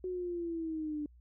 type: linear sweep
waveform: sine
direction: down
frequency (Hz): 370 to 293.7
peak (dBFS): -34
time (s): 0.04-1.06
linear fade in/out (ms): 2
effects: added 60 Hz sine -56 dBFS peak until 1.2 s

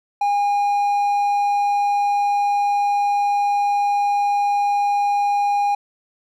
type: tone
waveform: triangle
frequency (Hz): 814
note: G#5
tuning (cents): -35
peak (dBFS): -14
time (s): 0.21-5.75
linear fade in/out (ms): 5
effects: none

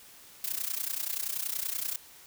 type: noise with amplitude modulation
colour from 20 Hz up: blue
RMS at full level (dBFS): -30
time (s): 0.44-1.96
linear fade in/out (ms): 2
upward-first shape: sine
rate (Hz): 30.5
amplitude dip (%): 85
effects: white hiss -53 dBFS RMS until 2.26 s

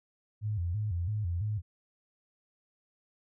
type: tone with vibrato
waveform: sine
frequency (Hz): 95.9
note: G2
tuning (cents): -37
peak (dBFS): -29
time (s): 0.41-1.62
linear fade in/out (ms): 50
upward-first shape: square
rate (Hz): 3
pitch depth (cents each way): 180
effects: none

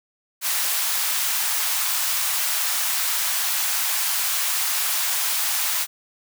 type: high-pass noise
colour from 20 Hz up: white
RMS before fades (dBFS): -23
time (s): 0.41-5.87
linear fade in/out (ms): 50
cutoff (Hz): 760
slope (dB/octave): 24
effects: none

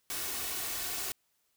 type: noise with comb filter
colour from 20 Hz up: white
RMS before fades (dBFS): -36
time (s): 0.1-1.12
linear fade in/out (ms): 0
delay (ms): 2.7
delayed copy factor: +0.5
effects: white hiss -75 dBFS RMS until 1.56 s

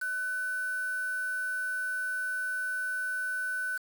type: tone with quantisation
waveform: sine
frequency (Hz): 1500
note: F#6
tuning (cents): +23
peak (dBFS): -30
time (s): 0.01-3.78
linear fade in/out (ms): 10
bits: 7
effects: none

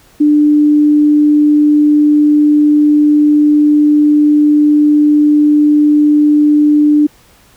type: tone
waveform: sine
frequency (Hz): 297.4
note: D4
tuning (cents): +22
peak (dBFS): -5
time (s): 0.2-7.07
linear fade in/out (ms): 10
effects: pink hiss -46 dBFS RMS until 7.56 s

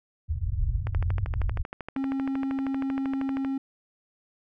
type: low-pass noise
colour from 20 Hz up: white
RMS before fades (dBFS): -27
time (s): 0.28-1.63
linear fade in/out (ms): 20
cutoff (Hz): 110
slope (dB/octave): 48
type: click train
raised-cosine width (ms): 0.5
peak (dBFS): -20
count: 34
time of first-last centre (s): 0.87-3.448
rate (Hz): 12.8
type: tone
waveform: triangle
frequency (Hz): 270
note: C#4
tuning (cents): -45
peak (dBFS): -24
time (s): 1.96-3.58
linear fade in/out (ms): 5
effects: none

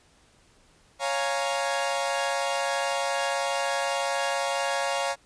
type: chord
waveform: sawtooth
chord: Bb minor seventh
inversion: first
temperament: equal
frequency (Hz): 554.4 / 698.5 / 830.6 / 932.3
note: Db5 / F5 / Ab5 / Bb5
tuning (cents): 0 / 0 / 0 / 0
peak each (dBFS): -25 / -27 / -29 / -29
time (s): 0.99-5.16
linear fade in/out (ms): 50
effects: pink hiss -60 dBFS RMS until 5.25 s + resampled to 22050 Hz

